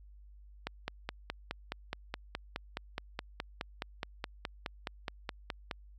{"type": "click train", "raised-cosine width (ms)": 0.3, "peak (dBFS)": -19, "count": 25, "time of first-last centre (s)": [0.67, 5.712], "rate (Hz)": 4.76, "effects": ["added 50 Hz sine -52 dBFS peak until 5.98 s"]}